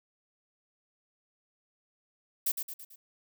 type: noise with echo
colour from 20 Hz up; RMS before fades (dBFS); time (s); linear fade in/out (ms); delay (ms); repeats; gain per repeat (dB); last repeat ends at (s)
violet; -28; 2.46-2.52; 10; 110; 4; -6; 2.96
effects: none